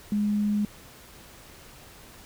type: tone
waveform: sine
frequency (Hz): 207.7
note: G#3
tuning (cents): 0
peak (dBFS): -22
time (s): 0.12-0.65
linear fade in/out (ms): 2
effects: pink hiss -49 dBFS RMS until 2.25 s